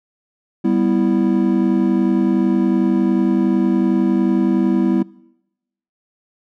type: chord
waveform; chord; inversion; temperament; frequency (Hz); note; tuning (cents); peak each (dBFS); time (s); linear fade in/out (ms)
triangle; E minor; first; equal; 196 / 246.9 / 329.6; G3 / B3 / E4; 0 / 0 / 0; -16; 0.64-5.03; 10
effects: noise-tail reverb RT60 0.9 s tail -23 dB re dry